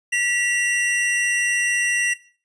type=tone pair together; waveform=square; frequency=1947.7 / 2752 Hz; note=B6 / F7; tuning=-25 / -26 cents; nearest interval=tritone; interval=599 cents; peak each=-22 dBFS; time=0.12-2.14 s; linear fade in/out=10 ms; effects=noise-tail reverb RT60 0.4 s tail -17 dB re dry + resampled to 22050 Hz